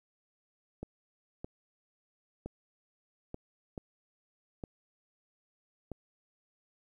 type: clicks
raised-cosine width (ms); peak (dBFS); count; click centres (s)
2; -26; 7; 0.83 / 1.445 / 2.46 / 3.344 / 3.778 / 4.638 / 5.917
effects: 11-bit